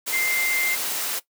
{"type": "tone in noise", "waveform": "sine", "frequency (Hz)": 2093, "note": "C7", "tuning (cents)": 0, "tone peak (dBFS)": -22, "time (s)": [0.12, 0.76], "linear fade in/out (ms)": 20, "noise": "white", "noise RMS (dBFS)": -27, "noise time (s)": [0.06, 1.2], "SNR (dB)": 2, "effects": ["noise-tail reverb RT60 0.1 s tail -17 dB re dry", "high-pass 300 Hz 12 dB/octave"]}